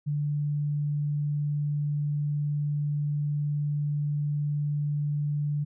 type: tone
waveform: sine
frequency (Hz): 146.83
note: D3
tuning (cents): 0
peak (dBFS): -25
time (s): 0.06-5.65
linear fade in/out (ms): 20
effects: none